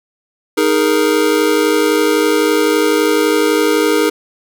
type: chord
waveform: square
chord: D# suspended fourth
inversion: none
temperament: just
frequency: 311.1 / 414.8 / 466.7 Hz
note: D#4 / G#4 / A#4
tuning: 0 / -2 / +2 cents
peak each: -16 dBFS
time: 0.57-4.1 s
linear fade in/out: 10 ms
effects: none